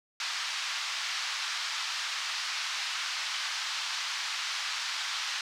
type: band-pass noise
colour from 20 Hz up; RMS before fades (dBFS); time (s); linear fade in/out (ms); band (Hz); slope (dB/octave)
white; -34; 0.2-5.41; 2; 1000 to 5300; 24
effects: none